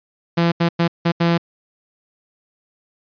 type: tone bursts at uneven times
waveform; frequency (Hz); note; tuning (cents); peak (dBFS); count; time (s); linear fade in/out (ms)
sawtooth; 169.5; E3; +49; -10; 5; 0.37-0.52 / 0.6-0.69 / 0.79-0.88 / 1.05-1.12 / 1.2-1.38; 10
effects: resampled to 11025 Hz